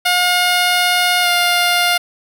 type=tone with pitch glide; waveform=10% pulse; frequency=716 to 705.3 Hz; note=F5 to F5; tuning=+43 to +17 cents; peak=-4 dBFS; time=0.05-1.98 s; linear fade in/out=10 ms; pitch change=-26 cents; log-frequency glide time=1.22-1.28 s; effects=none